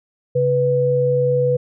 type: tone pair together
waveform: sine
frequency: 136.92 / 493.9 Hz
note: C#3 / B4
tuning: -21 / 0 cents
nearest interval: octave + minor seventh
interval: 2221 cents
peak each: -20 / -15 dBFS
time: 0.35-1.57 s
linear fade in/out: 10 ms
effects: none